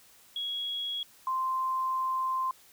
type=tone pair in turn; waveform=sine; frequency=3325 / 1043.4 Hz; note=G#7 / C6; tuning=+1 / -5 cents; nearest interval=octave + minor sixth; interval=2006 cents; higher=first; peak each=-31 / -27 dBFS; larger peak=second; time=0.36-1.03 / 1.27-2.51 s; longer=second; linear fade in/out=2 ms; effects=white hiss -58 dBFS RMS until 2.72 s